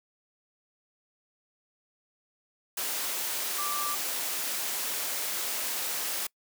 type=tone in noise; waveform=sine; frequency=1174.7 Hz; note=D6; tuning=in tune; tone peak=-32 dBFS; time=3.58-3.95 s; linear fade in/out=5 ms; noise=white; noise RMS=-32 dBFS; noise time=2.77-6.27 s; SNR=-3 dB; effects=noise-tail reverb RT60 0.1 s tail -25 dB re dry + high-pass 300 Hz 12 dB/octave